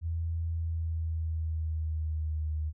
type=tone with pitch glide; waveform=sine; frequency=82.7 to 77.16 Hz; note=E2 to D#2; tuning=+6 to -14 cents; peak=-29 dBFS; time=0.01-2.73 s; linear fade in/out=50 ms; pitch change=-120 cents; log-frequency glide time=0.49-2.52 s; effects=none